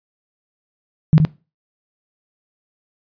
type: tone with echo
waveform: sine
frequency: 155.5 Hz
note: D#3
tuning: 1 cent flat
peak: -6 dBFS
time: 1.13-1.18 s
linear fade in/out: 0 ms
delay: 70 ms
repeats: 1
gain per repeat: -4 dB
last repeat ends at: 1.25 s
effects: noise-tail reverb RT60 0.3 s tail -20 dB re dry + resampled to 11025 Hz